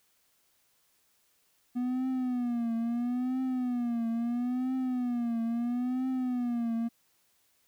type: tone with vibrato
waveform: triangle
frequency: 244 Hz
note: B3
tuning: 21 cents flat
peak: -26 dBFS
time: 1.75-6.89 s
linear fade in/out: 20 ms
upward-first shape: triangle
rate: 0.75 Hz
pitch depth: 120 cents each way
effects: white hiss -70 dBFS RMS until 7.67 s